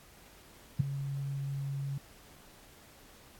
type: tone with ADSR envelope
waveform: sine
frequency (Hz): 138.59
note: C#3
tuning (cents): 0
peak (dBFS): -19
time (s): 0.79-1.98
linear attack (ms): 13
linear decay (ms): 9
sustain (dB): -14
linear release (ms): 4
effects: pink hiss -57 dBFS RMS until 3.39 s + AAC 64 kbps